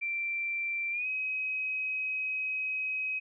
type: tone with pitch glide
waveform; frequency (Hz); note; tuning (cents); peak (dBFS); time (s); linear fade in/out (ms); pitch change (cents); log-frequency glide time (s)
sine; 2352 to 2535; D7 to D#7; +2 to +32; -30; 0.01-3.2; 20; +130; 0.91-1.07
effects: none